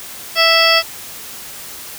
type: harmonic tone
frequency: 659.3 Hz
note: E5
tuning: in tune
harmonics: 1 / 2 / 3 / 4 / 5 / 7 / 8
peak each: -17 / -17 / -17 / -17 / -17 / -17 / -17 dBFS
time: 0.35-0.83 s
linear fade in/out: 50 ms
effects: white hiss -32 dBFS RMS until 1.98 s